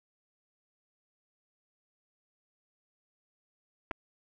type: clicks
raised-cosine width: 0.5 ms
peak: -20 dBFS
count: 2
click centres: 3.911 / 3.914 s
effects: none